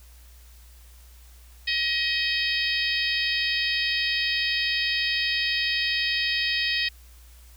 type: harmonic tone with a mistuned harmonic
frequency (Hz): 632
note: D#5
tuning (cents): +27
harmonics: 3 / 4 / 5 / 6 / 7 / 8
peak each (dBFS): -28 / -29 / -30 / -31 / -31 / -32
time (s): 1.67-6.89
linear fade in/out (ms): 10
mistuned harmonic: 7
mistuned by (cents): +23
effects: added 60 Hz sine -47 dBFS peak until 7.56 s + white hiss -56 dBFS RMS until 7.56 s